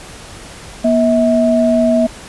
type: tone pair together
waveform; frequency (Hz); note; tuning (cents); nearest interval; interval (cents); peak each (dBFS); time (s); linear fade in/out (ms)
sine; 239.7 / 646; A#3 / E5; +48 / -35; octave + perfect fourth; 1717; -12; 0.84-2.07; 10
effects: pink hiss -34 dBFS RMS until 2.28 s + resampled to 24000 Hz